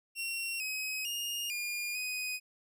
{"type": "tone with pitch steps", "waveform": "sawtooth", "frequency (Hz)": [2734, 2537, 2840, 2420, 2499], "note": ["F7", "D#7", "F7", "D#7", "D#7"], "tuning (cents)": [-37, 33, 28, -49, 7], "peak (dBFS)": -31, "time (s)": [0.15, 2.4], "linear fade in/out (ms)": 50, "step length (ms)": 450, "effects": []}